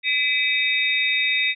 sine tone cluster, 2009 / 2312 / 2561 / 3713 Hz, B6 / D7 / D#7 / A#7, +29 / -28 / +49 / -8 cents, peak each -24 dBFS, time 0.03-1.55 s, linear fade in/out 50 ms, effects none

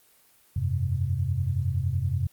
sine chord, F suspended second, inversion none, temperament equal, 87.31 / 98 / 130.81 Hz, F2 / G2 / C3, 0 / 0 / 0 cents, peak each -28 dBFS, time 0.56-2.27 s, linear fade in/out 5 ms, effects white hiss -60 dBFS RMS until 2.32 s + Opus 24 kbps

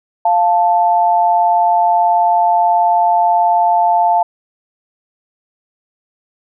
sine tone pair together, 698.5 / 880 Hz, F5 / A5, 0 / 0 cents, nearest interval major third, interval 400 cents, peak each -12 dBFS, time 0.25-4.23 s, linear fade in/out 5 ms, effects none

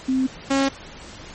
sine / sawtooth tone pair in turn, 261.1 / 272.7 Hz, C4 / C#4, -3 / -28 cents, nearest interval minor second, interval 75 cents, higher second, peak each -17 / -13 dBFS, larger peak second, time 0.08-0.27 / 0.5-0.69 s, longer neither, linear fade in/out 10 ms, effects pink hiss -40 dBFS RMS until 1.34 s + MP3 32 kbps

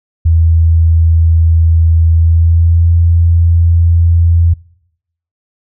sine tone with pitch glide, 82 to 84.35 Hz, E2 to E2, -9 to +40 cents, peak -5 dBFS, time 0.25-4.54 s, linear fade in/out 10 ms, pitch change +49 cents, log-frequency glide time 2.12-2.9 s, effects noise-tail reverb RT60 0.8 s tail -25 dB re dry

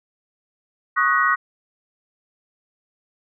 sine chord, D# minor seventh, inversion third, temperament equal with one note detuned, 1108.7 / 1244.5 / 1480 / 1898.3 Hz, C#6 / D#6 / F#6 / A#6, 0 / 0 / 0 / +31 cents, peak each -21 dBFS, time 0.96-1.36 s, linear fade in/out 20 ms, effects none

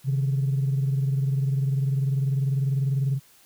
sine tone pair together, 135.02 / 155.1 Hz, C#3 / D#3, -45 / -5 cents, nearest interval major second, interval 240 cents, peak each -20 / -29 dBFS, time 0.04-3.2 s, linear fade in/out 50 ms, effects tanh soft clip ceiling -17 dBFS + white hiss -56 dBFS RMS until 3.45 s

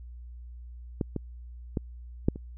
clicks, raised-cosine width 3 ms, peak -14 / -17 / -15 / -9 / -26 dBFS, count 5, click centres 1.012 / 1.163 / 1.772 / 2.285 / 2.359 s, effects added 60 Hz sine -41 dBFS peak until 2.57 s

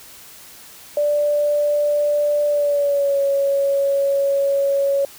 sine tone with pitch glide, 587.3 to 556.3 Hz, D5 to C#5, 0 to +6 cents, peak -15 dBFS, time 0.97-5.05 s, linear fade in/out 2 ms, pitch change -94 cents, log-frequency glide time 2.47-3.19 s, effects white hiss -42 dBFS RMS until 5.18 s

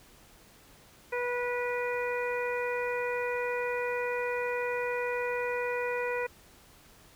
harmonic tone, 488.5 Hz, B4, 19 cents flat, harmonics 1 / 2 / 3 / 4 / 5, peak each -31 / -37 / -39 / -38 / -39 dBFS, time 1.12-6.27 s, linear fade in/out 10 ms, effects pink hiss -57 dBFS RMS until 7.15 s

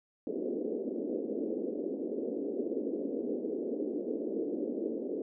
white band-pass noise, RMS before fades -35 dBFS, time 0.27-5.22 s, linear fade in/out 2 ms, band 230 to 490 Hz, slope 48 dB/octave, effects none

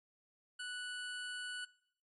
25% pulse tone, 1480 Hz, F#6, in tune, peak -38 dBFS, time 0.59-1.65 s, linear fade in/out 10 ms, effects noise-tail reverb RT60 0.7 s tail -21 dB re dry + AAC 32 kbps

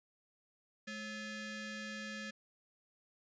sawtooth ring-modulated tone, 756 Hz, F#5, 37 cents sharp, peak -35 dBFS, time 0.87-2.31 s, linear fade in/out 10 ms, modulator 968 Hz, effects resampled to 16000 Hz

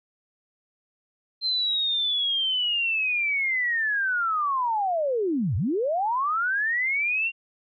sine linear two-way sweep, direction down then up, 4140 to 81.5 to 2784 Hz, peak -22 dBFS, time 1.41-7.32 s, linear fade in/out 50 ms, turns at 5.56 s, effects none

